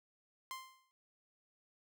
sawtooth tone with exponential decay, 1046.5 Hz, C6, in tune, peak -36 dBFS, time 0.51-0.91 s, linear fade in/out 0 ms, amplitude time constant 86 ms, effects none

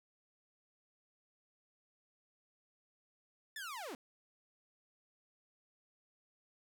sawtooth linear sweep, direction down, 1800 to 219.5 Hz, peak -39 dBFS, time 3.56-3.95 s, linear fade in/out 2 ms, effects 12-bit

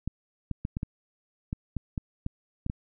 clicks, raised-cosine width 5 ms, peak -18 dBFS, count 11, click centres 0.076 / 0.513 / 0.651 / 0.769 / 0.831 / 1.529 / 1.767 / 1.978 / 2.264 / 2.664 / 2.699 s, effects none

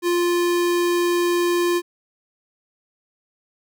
square tone, 349.2 Hz, F4, in tune, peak -18 dBFS, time 0.02-1.82 s, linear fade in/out 50 ms, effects none

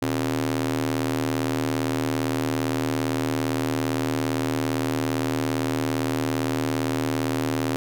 sawtooth ring-modulated tone, 77.6 Hz, D#2, 4 cents flat, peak -16 dBFS, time 0.02-7.76 s, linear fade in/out 0 ms, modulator 194 Hz, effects none

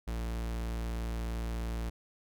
45% pulse tone, 57 Hz, A#1, 38 cents flat, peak -33 dBFS, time 0.07-1.9 s, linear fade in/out 10 ms, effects none

